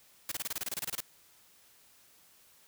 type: noise bursts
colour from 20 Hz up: white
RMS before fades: -35 dBFS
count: 14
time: 0.29-1.005 s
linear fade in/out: 2 ms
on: 26 ms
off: 27 ms
effects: white hiss -62 dBFS RMS until 2.67 s